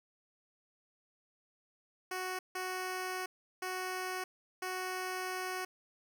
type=tone bursts at uneven times; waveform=10% pulse; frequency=370 Hz; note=F#4; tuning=in tune; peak=-28 dBFS; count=4; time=2.11-2.39 / 2.55-3.26 / 3.62-4.24 / 4.62-5.65 s; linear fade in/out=5 ms; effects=none